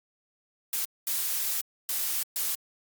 blue noise bursts at uneven times, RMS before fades -29 dBFS, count 4, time 0.73-0.85 / 1.07-1.61 / 1.89-2.23 / 2.36-2.55 s, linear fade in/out 2 ms, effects Opus 48 kbps

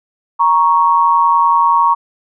sine tone pair together, 938 / 1108.7 Hz, A#5 / C#6, +11 / 0 cents, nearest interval minor third, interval 289 cents, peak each -11 dBFS, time 0.39-1.95 s, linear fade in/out 20 ms, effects none

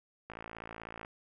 click train, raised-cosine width 0.5 ms, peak -28 dBFS, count 43, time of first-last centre 0.3-1.049 s, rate 56.1 Hz, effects none

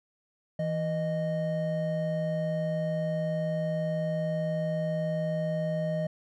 triangle tone pair together, 163.7 / 618 Hz, E3 / D#5, -12 / -12 cents, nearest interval octave + major seventh, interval 2300 cents, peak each -28 dBFS, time 0.59-6.07 s, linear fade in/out 5 ms, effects none

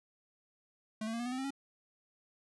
square tone with pitch steps, 217 / 224.5 / 232.3 / 240.4 / 248.7 / 257.3 / 266.2 / 275.5 Hz, A3 / A3 / A#3 / B3 / B3 / C4 / C4 / C#4, -24 / +35 / -6 / -46 / +12 / -29 / +30 / -11 cents, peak -36 dBFS, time 1.01-1.506 s, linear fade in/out 5 ms, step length 62 ms, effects resampled to 24000 Hz

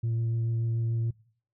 sine tone with vibrato, 114.9 Hz, A#2, 25 cents flat, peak -23 dBFS, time 0.03-1.11 s, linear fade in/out 10 ms, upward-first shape triangle, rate 6.9 Hz, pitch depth 12 cents each way, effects noise-tail reverb RT60 0.5 s tail -22 dB re dry + tanh soft clip ceiling -24 dBFS

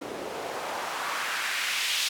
white noise with band-pass filter sweep, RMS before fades -31 dBFS, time 0.01-2.09 s, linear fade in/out 10 ms, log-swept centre 340 to 3500 Hz, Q 1.5, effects none

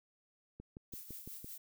click train, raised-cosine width 3 ms, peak -35 dBFS, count 6, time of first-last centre 0.6-1.445 s, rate 5.92 Hz
violet noise with tremolo, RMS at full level -47 dBFS, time 0.92-1.58 s, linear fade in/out 5 ms, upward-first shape sine, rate 5.4 Hz, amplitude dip 55%
effects none

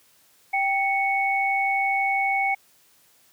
sine tone pair together, 783.8 / 2217 Hz, G5 / C#7, 0 / 0 cents, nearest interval octave + tritone, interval 1800 cents, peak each -23 dBFS, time 0.53-2.55 s, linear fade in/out 10 ms, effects white hiss -59 dBFS RMS until 3.32 s + high-pass 60 Hz 12 dB/octave

